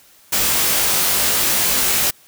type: noise with comb filter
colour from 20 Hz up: white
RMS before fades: -17 dBFS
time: 0.32-2.11 s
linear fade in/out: 10 ms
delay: 19 ms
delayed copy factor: +0.95
effects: white hiss -50 dBFS RMS until 2.27 s